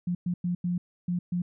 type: tone bursts at uneven times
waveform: sine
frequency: 176.6 Hz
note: F3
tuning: 20 cents sharp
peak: -25 dBFS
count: 6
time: 0.07-0.15 / 0.26-0.34 / 0.44-0.55 / 0.64-0.78 / 1.08-1.19 / 1.32-1.42 s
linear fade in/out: 5 ms
effects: none